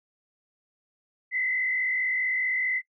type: tone with frequency modulation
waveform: sine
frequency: 2025 Hz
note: B6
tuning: 43 cents sharp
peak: -24 dBFS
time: 1.31-2.82 s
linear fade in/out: 50 ms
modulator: 44.7 Hz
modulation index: 1.2
effects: noise-tail reverb RT60 0.1 s tail -23 dB re dry